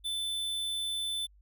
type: tone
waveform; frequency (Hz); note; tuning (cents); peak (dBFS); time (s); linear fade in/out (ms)
square; 3520; A7; 0; -32; 0.04-1.27; 20
effects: added 50 Hz sine -57 dBFS peak until 1.41 s